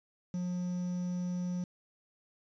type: tone with quantisation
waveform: triangle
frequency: 178.8 Hz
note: F3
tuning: 41 cents sharp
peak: -30 dBFS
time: 0.34-1.64 s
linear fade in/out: 2 ms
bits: 9
effects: resampled to 16000 Hz